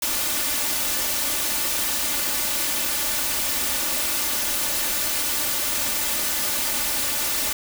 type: noise with comb filter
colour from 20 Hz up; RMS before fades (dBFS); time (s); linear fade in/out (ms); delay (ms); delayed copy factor
white; -24; 0.02-7.53; 5; 3.4; +0.6
effects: none